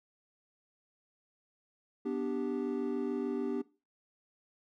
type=chord; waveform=triangle; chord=G major; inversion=first; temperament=equal; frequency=246.9 / 293.7 / 392 Hz; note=B3 / D4 / G4; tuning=0 / 0 / 0 cents; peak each=-34 dBFS; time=2.05-3.62 s; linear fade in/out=10 ms; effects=noise-tail reverb RT60 0.3 s tail -19 dB re dry